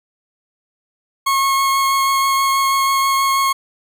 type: tone with vibrato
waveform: 40% pulse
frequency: 1089 Hz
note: C#6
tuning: 31 cents flat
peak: -13 dBFS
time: 1.26-3.53 s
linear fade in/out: 10 ms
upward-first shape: triangle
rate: 6.2 Hz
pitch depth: 11 cents each way
effects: none